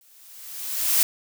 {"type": "noise with exponential growth", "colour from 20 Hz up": "blue", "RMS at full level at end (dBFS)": -17, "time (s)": [0.01, 1.03], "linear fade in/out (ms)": 1, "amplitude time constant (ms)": 220, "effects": []}